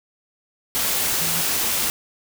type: tone in noise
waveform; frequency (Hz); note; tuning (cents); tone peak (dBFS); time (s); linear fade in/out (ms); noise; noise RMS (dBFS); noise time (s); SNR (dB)
sine; 167.3; E3; +26; -32; 1.21-1.41; 0; white; -22; 0.75-1.9; -13
effects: none